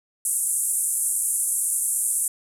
pink band-pass noise, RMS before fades -24 dBFS, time 0.25-2.28 s, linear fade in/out 2 ms, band 8400 to 11000 Hz, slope 48 dB/octave, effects none

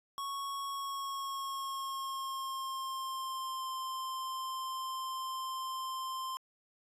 square tone with pitch glide, 1106 to 1046.3 Hz, C#6 to C6, -4 to 0 cents, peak -37 dBFS, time 0.18-6.37 s, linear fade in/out 0 ms, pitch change -96 cents, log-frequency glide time 0.68-3.7 s, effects resampled to 32000 Hz

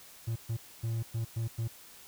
triangle tone bursts at uneven times, 114 Hz, A#2, 38 cents flat, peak -28 dBFS, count 6, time 0.27-0.36 / 0.49-0.57 / 0.83-1.03 / 1.14-1.25 / 1.36-1.48 / 1.58-1.68 s, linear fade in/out 10 ms, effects white hiss -53 dBFS RMS until 2.07 s

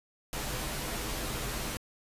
pink noise with comb filter, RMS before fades -35 dBFS, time 0.33-1.77 s, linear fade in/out 0 ms, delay 11 ms, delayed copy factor -0.65, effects resampled to 32000 Hz

